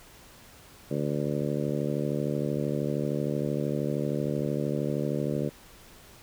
harmonic tone, 73 Hz, D2, 10 cents flat, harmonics 2 / 3 / 4 / 5 / 6 / 7 / 8, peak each -31 / -33 / -34 / -35 / -36 / -36 / -37 dBFS, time 0.9-5.5 s, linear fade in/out 20 ms, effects pink hiss -52 dBFS RMS until 6.22 s

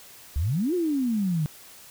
sine exponential two-way sweep, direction up then down, 65.41 to 370 to 146.8 Hz, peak -22 dBFS, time 0.36-1.46 s, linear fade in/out 0 ms, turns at 0.74 s, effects white hiss -48 dBFS RMS until 1.9 s

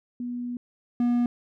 sine / triangle tone pair in turn, 243.7 / 241.2 Hz, B3 / B3, -23 / -41 cents, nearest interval unison, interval 18 cents, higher first, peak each -29 / -18 dBFS, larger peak second, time 0.2-0.57 / 1-1.26 s, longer first, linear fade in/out 2 ms, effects none

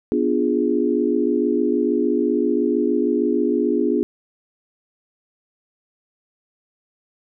sine chord, B diminished seventh, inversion none, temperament equal, 246.9 / 293.7 / 349.2 / 415.3 Hz, B3 / D4 / F4 / Ab4, 0 / 0 / 0 / 0 cents, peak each -22 dBFS, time 0.12-4.03 s, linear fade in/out 0 ms, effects none

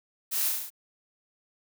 blue noise with echo, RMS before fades -30 dBFS, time 0.31-0.5 s, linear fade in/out 20 ms, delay 34 ms, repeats 6, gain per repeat -2 dB, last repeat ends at 0.704 s, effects none

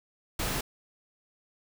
pink noise, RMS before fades -31 dBFS, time 0.39-0.61 s, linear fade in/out 5 ms, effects none

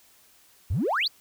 triangle exponential sweep, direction up, 69.2 to 4978 Hz, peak -19 dBFS, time 0.7-1.08 s, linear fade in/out 10 ms, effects tanh soft clip ceiling -20 dBFS + white hiss -58 dBFS RMS until 1.2 s

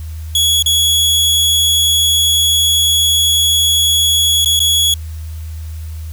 sawtooth tone with dropouts, 3358 Hz, G#7, 18 cents sharp, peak -7 dBFS, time 0.35-4.94 s, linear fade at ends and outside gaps 2 ms, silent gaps 0.625-0.66 / 4.447-4.458 / 4.593-4.602 s, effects added 79 Hz sine -23 dBFS peak until 6.12 s + white hiss -43 dBFS RMS until 6.12 s

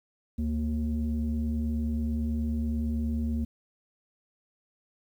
sine tone pair together, 73.1 / 230.1 Hz, D2 / A#3, -7 / -22 cents, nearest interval octave + minor sixth, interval 1985 cents, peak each -27 / -28 dBFS, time 0.38-3.45 s, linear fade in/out 10 ms, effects tanh soft clip ceiling -22 dBFS + 10-bit

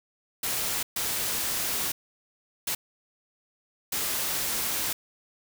white noise bursts at uneven times, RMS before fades -29 dBFS, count 4, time 0.43-0.83 / 0.96-1.92 / 2.67-2.75 / 3.92-4.93 s, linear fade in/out 5 ms, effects none

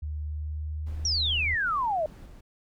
sine tone with pitch glide, 75.4 to 77.3 Hz, D2 to D#2, +46 to -11 cents, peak -30 dBFS, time 0.02-1.55 s, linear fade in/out 10 ms, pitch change +43 cents, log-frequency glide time 0.24-1.08 s
brown noise with tremolo, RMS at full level -44 dBFS, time 0.86-2.41 s, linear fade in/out 10 ms, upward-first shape square, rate 2.5 Hz, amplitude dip 25%
sine exponential sweep, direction down, 5810 to 595 Hz, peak -24 dBFS, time 1.05-2.06 s, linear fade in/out 2 ms
effects none

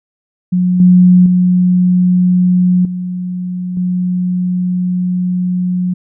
sine tone with level steps, 180.7 Hz, F#3, 41 cents flat, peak -9 / -3 / -7 / -17 / -12 dBFS, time 0.52-5.94 s, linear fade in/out 10 ms, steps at 0.8 / 1.26 / 2.85 / 3.77 s, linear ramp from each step 2 ms, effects none

